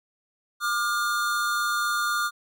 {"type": "tone pair together", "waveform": "square", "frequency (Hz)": [1196, 1419.7], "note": ["D6", "F6"], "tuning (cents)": [31, 28], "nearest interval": "minor third", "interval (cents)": 297, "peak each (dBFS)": -27, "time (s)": [0.6, 2.31], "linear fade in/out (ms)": 50, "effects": []}